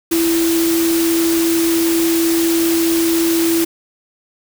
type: tone in noise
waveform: sine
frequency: 332.4 Hz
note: E4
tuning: 15 cents sharp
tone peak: -13 dBFS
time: 0.11-3.65 s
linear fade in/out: 10 ms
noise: white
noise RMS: -22 dBFS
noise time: 0.11-3.65 s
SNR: +6 dB
effects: none